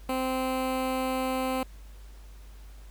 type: tone with notch filter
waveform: 15% pulse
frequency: 260 Hz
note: C4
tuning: 11 cents flat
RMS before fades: -29 dBFS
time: 0.09-1.63 s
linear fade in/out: 2 ms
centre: 5700 Hz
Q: 1.1
effects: added 50 Hz sine -44 dBFS peak until 2.9 s + pink hiss -58 dBFS RMS until 2.9 s